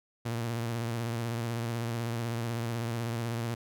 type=tone with vibrato; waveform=sawtooth; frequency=116.54 Hz; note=A#2; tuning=in tune; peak=-27 dBFS; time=0.25-3.55 s; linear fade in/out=10 ms; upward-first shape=sine; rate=16 Hz; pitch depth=49 cents each way; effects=none